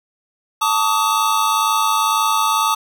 square tone cluster, 887 / 1149 / 1251 Hz, A5 / D6 / D#6, +14 / -38 / +9 cents, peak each -20 dBFS, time 0.61-2.75 s, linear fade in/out 10 ms, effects none

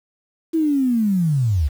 sine linear sweep, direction down, 331.8 to 63.8 Hz, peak -15 dBFS, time 0.53-1.69 s, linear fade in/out 20 ms, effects 7-bit

